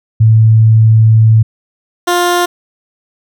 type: tone pair in turn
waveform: sine / 15% pulse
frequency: 110.9 / 352.1 Hz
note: A2 / F4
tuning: +14 / +14 cents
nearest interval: octave + minor sixth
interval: 2000 cents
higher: second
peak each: -3 dBFS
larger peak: neither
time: 0.2-1.43 / 2.07-2.46 s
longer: first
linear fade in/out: 10 ms
effects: none